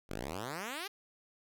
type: exponential sweep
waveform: 5% pulse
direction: up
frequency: 42.72 to 420.9 Hz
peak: -27 dBFS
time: 0.09-0.88 s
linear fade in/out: 10 ms
effects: none